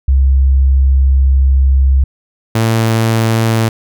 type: tone pair in turn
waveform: sine / sawtooth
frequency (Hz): 66.9 / 112.87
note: C2 / A2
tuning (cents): +39 / +45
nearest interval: major sixth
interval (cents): 906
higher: second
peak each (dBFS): -6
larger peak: neither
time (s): 0.08-2.04 / 2.55-3.69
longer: first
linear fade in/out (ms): 5
effects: none